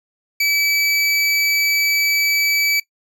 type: tone pair together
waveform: square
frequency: 2300 / 4600 Hz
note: D7 / D8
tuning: -37 / -37 cents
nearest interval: octave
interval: 1200 cents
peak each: -17 / -22 dBFS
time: 0.4-2.8 s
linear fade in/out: 5 ms
effects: noise-tail reverb RT60 0.1 s tail -18 dB re dry